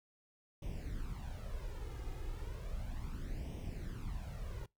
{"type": "noise with flanger", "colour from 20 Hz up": "brown", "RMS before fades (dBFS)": -42, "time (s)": [0.62, 4.66], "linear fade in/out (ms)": 5, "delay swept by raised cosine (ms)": [0.34, 2.44], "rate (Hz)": 0.34, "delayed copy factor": 0.7, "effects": ["noise-tail reverb RT60 0.2 s tail -24 dB re dry"]}